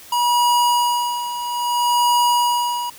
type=tone with tremolo; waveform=square; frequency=965 Hz; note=B5; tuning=40 cents flat; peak=-14 dBFS; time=0.12-2.9 s; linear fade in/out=5 ms; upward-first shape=sine; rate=0.61 Hz; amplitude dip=70%; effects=white hiss -42 dBFS RMS until 2.98 s